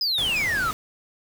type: exponential sweep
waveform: triangle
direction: down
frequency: 5120 to 1235 Hz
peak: -20 dBFS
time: 0.01-0.71 s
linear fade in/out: 2 ms
type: noise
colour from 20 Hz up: pink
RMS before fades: -34 dBFS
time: 0.18-0.73 s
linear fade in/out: 0 ms
type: tone with exponential decay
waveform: sine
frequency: 5070 Hz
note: D#8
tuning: 32 cents sharp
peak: -29 dBFS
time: 0.36-0.59 s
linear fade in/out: 5 ms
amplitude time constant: 49 ms
effects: none